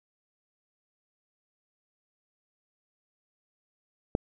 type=click; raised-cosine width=2 ms; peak=-11 dBFS; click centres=4.151 s; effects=none